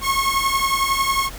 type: beating tone pair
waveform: sawtooth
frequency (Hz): 1083 / 1094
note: C#6 / C#6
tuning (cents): -41 / -23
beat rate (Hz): 11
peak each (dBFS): -17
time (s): 0.01-1.3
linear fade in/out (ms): 50
effects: added 45 Hz sine -35 dBFS peak until 1.38 s + pink hiss -37 dBFS RMS until 1.38 s